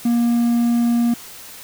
triangle tone, 236.5 Hz, A#3, 25 cents sharp, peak -12 dBFS, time 0.05-1.14 s, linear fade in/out 5 ms, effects white hiss -38 dBFS RMS until 1.63 s

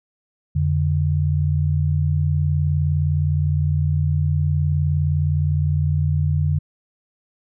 sine tone pair together, 87.31 / 146.84 Hz, F2 / D3, 0 / 0 cents, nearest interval major sixth, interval 900 cents, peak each -19 dBFS, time 0.55-6.59 s, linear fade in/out 10 ms, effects none

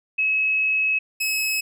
sine / sawtooth tone pair in turn, 2572 / 2572 Hz, E7 / E7, -43 / -43 cents, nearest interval unison, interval 0 cents, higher neither, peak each -18 dBFS, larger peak neither, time 0.18-0.99 / 1.2-1.61 s, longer first, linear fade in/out 10 ms, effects none

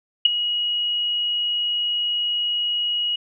sine tone with ADSR envelope, 2900 Hz, F#7, 35 cents flat, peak -7 dBFS, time 0.25-3.16 s, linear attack 6 ms, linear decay 12 ms, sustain -13 dB, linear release 7 ms, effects none

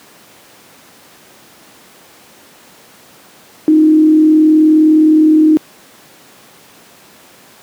sine tone with frequency modulation, 311.1 Hz, D#4, in tune, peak -4 dBFS, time 3.68-5.57 s, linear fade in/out 0 ms, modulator 39.6 Hz, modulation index 0.3, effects pink hiss -42 dBFS RMS until 7.62 s + high-pass 200 Hz 12 dB/octave

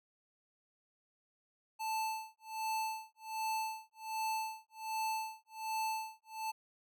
square tone with tremolo, 880 Hz, A5, in tune, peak -34 dBFS, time 1.79-6.52 s, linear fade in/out 20 ms, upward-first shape sine, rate 1.3 Hz, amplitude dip 100%, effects none

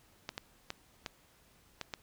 clicks, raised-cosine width 0.2 ms, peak -20 dBFS, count 6, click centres 0.291 / 0.379 / 0.704 / 1.062 / 1.813 / 1.938 s, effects pink hiss -65 dBFS RMS until 2.02 s

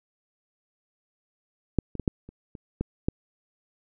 clicks, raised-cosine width 3 ms, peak -8 / -22 / -17 / -9 / -30 / -27 / -14 / -10 dBFS, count 8, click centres 1.787 / 1.953 / 1.997 / 2.078 / 2.29 / 2.552 / 2.81 / 3.085 s, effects none

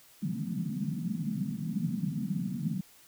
pink band-pass noise, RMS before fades -33 dBFS, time 0.22-2.81 s, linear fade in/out 5 ms, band 150 to 230 Hz, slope 48 dB/octave, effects white hiss -58 dBFS RMS until 3.07 s

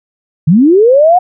sine linear sweep, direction up, 140.7 to 742 Hz, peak -3 dBFS, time 0.47-1.19 s, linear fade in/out 10 ms, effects none

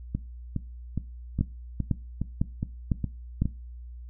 two click trains, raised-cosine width 5 ms, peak -15 / -11 dBFS, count 9 / 5, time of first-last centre 0.15-3.456 / 1.41-3.42 s, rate 2.42 / 1.99 Hz, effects noise-tail reverb RT60 0.3 s tail -19 dB re dry + added 60 Hz sine -39 dBFS peak until 4.09 s

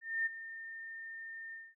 sine tone with ADSR envelope, 1813 Hz, A#6, 49 cents flat, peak -29 dBFS, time 0.01-1.75 s, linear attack 250 ms, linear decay 18 ms, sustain -14 dB, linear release 220 ms, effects none

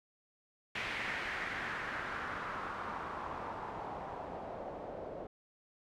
white noise with low-pass filter sweep, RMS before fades -41 dBFS, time 0.75-5.27 s, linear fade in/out 5 ms, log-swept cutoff 2300 to 550 Hz, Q 2.4, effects none

